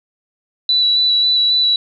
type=tone with vibrato; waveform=sine; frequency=3951 Hz; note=B7; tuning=in tune; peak=-11 dBFS; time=0.69-1.76 s; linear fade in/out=2 ms; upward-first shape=square; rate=3.7 Hz; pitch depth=11 cents each way; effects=none